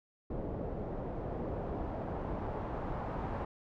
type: noise with low-pass filter sweep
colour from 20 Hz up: pink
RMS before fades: -38 dBFS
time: 0.3-3.45 s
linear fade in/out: 5 ms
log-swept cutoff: 530 to 1000 Hz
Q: 1.3
effects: none